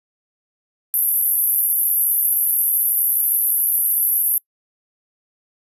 white band-pass noise, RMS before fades -18 dBFS, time 0.94-4.38 s, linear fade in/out 0 ms, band 11000 to 13000 Hz, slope 96 dB/octave, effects noise-tail reverb RT60 0.1 s tail -26 dB re dry + resampled to 32000 Hz

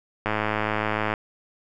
click train, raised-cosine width 0.5 ms, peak -9 dBFS, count 95, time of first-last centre 0.26-1.139 s, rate 107 Hz, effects none

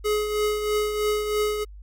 square tone with tremolo, 421.7 Hz, G#4, 26 cents sharp, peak -20 dBFS, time 0.04-1.65 s, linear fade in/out 20 ms, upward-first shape triangle, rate 3.1 Hz, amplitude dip 55%, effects added 50 Hz sine -39 dBFS peak until 1.82 s + MP3 64 kbps

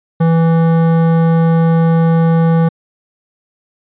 sine tone with hard clipping, 164.81 Hz, E3, in tune, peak -10 dBFS, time 0.2-2.69 s, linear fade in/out 10 ms, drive 14 dB, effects resampled to 8000 Hz

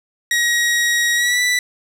sawtooth tone with pitch glide, 1897 to 1974.1 Hz, A#6 to B6, +30 to -1 cents, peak -11 dBFS, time 0.31-1.59 s, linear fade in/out 2 ms, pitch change +69 cents, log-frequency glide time 1.15-1.41 s, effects low-pass 11000 Hz 12 dB/octave + 7-bit

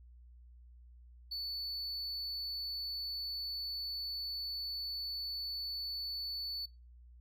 triangle tone, 4470 Hz, C#8, 14 cents sharp, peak -36 dBFS, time 1.31-6.66 s, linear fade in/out 10 ms, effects noise-tail reverb RT60 0.3 s tail -26 dB re dry + added 60 Hz sine -54 dBFS peak until 7.2 s

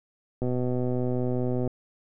click train, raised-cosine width 2 ms, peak -16 dBFS, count 158, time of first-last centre 0.42-1.676 s, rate 125 Hz, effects none

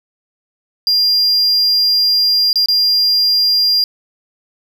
triangle tone with dropouts, 4800 Hz, D8, 37 cents sharp, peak -9 dBFS, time 0.87-3.84 s, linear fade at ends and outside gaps 1 ms, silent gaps 2.53-2.557 / 2.659-2.685 s, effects none

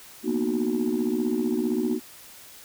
sine chord, B major seventh, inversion third, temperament just, 231.5 / 246.9 / 308.7 / 370.4 Hz, A#3 / B3 / D#4 / F#4, -12 / 0 / -14 / +2 cents, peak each -27 dBFS, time 0.23-2 s, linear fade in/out 50 ms, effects tanh soft clip ceiling -16 dBFS + white hiss -47 dBFS RMS until 2.64 s

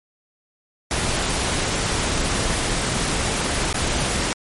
pink noise with dropouts, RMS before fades -22 dBFS, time 0.91-4.33 s, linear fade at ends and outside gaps 0 ms, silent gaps 3.728-3.743 s, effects MP3 48 kbps

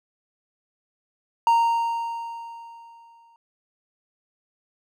triangle tone with exponential decay, 927 Hz, A#5, 10 cents flat, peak -12 dBFS, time 1.47-3.36 s, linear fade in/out 1 ms, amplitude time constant 410 ms, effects none

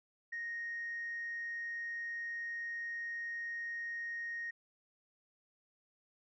sine tone, 1864.7 Hz, A#6, in tune, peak -37 dBFS, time 0.32-4.51 s, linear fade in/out 10 ms, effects tanh soft clip ceiling -34 dBFS

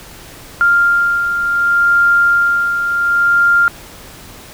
sine beating tone pair, 1396.9 / 1397.58 Hz, F6 / F6, 0 / +1 cents, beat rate 0.68 Hz, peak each -10 / -19 dBFS, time 0.61-3.68 s, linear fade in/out 0 ms, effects pink hiss -36 dBFS RMS until 4.53 s

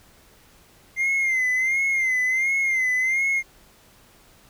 triangle tone with vibrato, 2088 Hz, C7, 4 cents flat, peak -17 dBFS, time 0.96-3.43 s, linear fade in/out 50 ms, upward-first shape sine, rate 1.4 Hz, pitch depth 72 cents each way, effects tanh soft clip ceiling -13 dBFS + pink hiss -54 dBFS RMS until 4.49 s

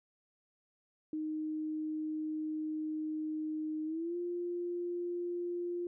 sine tone with pitch glide, 310.1 to 350.1 Hz, D#4 to F4, -6 to +4 cents, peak -34 dBFS, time 1.13-5.87 s, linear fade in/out 2 ms, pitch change +210 cents, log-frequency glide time 3.85-4.16 s, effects none

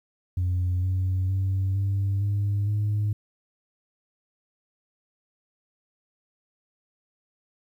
sine tone with pitch steps, 90.4 / 93.05 / 95.78 / 98.58 / 101.47 / 104.44 Hz, F#2 / F#2 / G2 / G2 / G#2 / G#2, -40 / +10 / -40 / +10 / -40 / +10 cents, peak -20 dBFS, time 0.37-3.13 s, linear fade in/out 5 ms, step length 460 ms, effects tanh soft clip ceiling -20 dBFS + 10-bit

